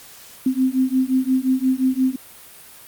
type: beating tone pair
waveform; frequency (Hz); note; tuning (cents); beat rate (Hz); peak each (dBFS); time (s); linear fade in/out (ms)
sine; 257.2 / 262.9; C4 / C4; -30 / +8; 5.7; -19; 0.46-2.16; 5
effects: white hiss -43 dBFS RMS until 2.87 s + Opus 48 kbps